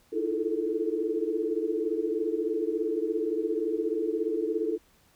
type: tone cluster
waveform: sine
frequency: 312.3 / 335.7 / 350.1 / 427 / 444.1 Hz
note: D#4 / E4 / F4 / G#4 / A4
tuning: +7 / +32 / +4 / +48 / +16 cents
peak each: -34 / -32 / -36 / -33 / -30 dBFS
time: 0.12-4.78 s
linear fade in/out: 20 ms
effects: pink hiss -63 dBFS RMS until 5.15 s